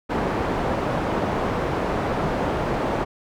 white low-pass noise, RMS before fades -24 dBFS, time 0.09-3.05 s, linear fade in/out 20 ms, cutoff 780 Hz, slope 12 dB/octave, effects none

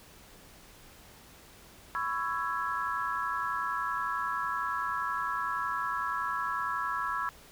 sine chord, C# minor seventh, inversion third, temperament just, 997.9 / 1108.7 / 1330.5 / 1663.1 Hz, B5 / C#6 / E6 / G#6, +18 / 0 / +16 / +2 cents, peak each -36 / -35 / -34 / -36 dBFS, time 1.95-7.29 s, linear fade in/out 0 ms, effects pink hiss -54 dBFS RMS until 7.51 s

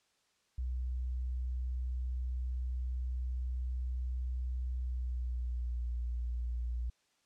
sine tone with pitch glide, 62.4 to 59.75 Hz, B1 to A#1, +19 to +43 cents, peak -33 dBFS, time 0.58-6.9 s, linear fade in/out 5 ms, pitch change -76 cents, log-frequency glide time 4.78-5.88 s, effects white hiss -74 dBFS RMS until 7.25 s + low-pass 7000 Hz 12 dB/octave

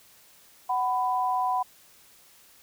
sine tone pair together, 746.9 / 997 Hz, F#5 / B5, +16 / +16 cents, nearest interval perfect fourth, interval 500 cents, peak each -26 dBFS, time 0.69-1.63 s, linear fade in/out 10 ms, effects white hiss -56 dBFS RMS until 2.62 s

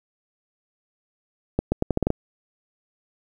accelerating click train, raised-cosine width 2 ms, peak -7 dBFS, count 8, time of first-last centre 1.59-2.104 s, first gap 130 ms, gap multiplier 0.8, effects 8-bit

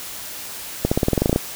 accelerating click train, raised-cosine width 2 ms, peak -3 dBFS, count 12, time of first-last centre 0.85-1.361 s, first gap 65 ms, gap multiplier 0.93, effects white hiss -33 dBFS RMS until 1.55 s

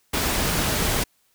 pink noise, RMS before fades -23 dBFS, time 0.13-1.04 s, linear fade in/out 10 ms, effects white hiss -65 dBFS RMS until 1.34 s

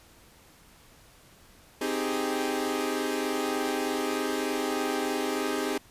sawtooth chord, Ab major seventh, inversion first, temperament equal, 261.6 / 311.1 / 392 / 415.3 Hz, C4 / Eb4 / G4 / Ab4, 0 / 0 / 0 / 0 cents, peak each -29 dBFS, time 1.81-5.78 s, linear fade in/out 5 ms, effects pink hiss -56 dBFS RMS until 5.9 s + resampled to 32000 Hz

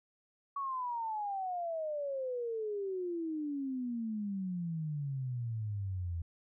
sine exponential sweep, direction down, 1130 to 82.41 Hz, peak -34 dBFS, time 0.56-6.22 s, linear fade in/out 5 ms, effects none

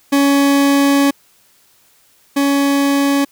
40% pulse tone pair in turn, 279.9 / 279.9 Hz, C#4 / C#4, +17 / +17 cents, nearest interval unison, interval 0 cents, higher neither, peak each -9 / -11 dBFS, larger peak first, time 0.12-1.11 / 2.36-3.25 s, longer first, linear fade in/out 10 ms, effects white hiss -53 dBFS RMS until 3.31 s

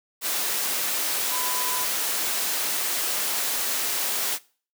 sine tone in noise, 1000 Hz, B5, 21 cents sharp, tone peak -32 dBFS, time 1.29-1.86 s, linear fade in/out 50 ms, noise white, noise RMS -26 dBFS, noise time 0.21-4.39 s, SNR -9 dB, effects noise-tail reverb RT60 0.4 s tail -21 dB re dry + high-pass 300 Hz 12 dB/octave

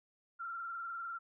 sine tone with vibrato, 1363 Hz, F6, 43 cents flat, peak -39 dBFS, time 0.39-1.19 s, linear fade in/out 20 ms, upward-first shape triangle, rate 20 Hz, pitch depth 68 cents each way, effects none

